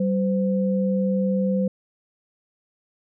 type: tone pair together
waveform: sine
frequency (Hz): 192 / 512.6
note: G3 / C5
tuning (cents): -36 / -36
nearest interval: octave + perfect fourth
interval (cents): 1700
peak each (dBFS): -20 / -25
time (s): 0-1.68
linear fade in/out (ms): 5
effects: none